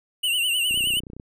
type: tone with vibrato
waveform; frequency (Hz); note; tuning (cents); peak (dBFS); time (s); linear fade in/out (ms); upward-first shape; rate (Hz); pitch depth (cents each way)
square; 2868; F7; +45; -21; 0.23-1; 10; triangle; 9.6; 110
type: click train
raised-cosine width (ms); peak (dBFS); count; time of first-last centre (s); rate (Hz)
3; -26; 16; 0.71-1.199; 30.7
effects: none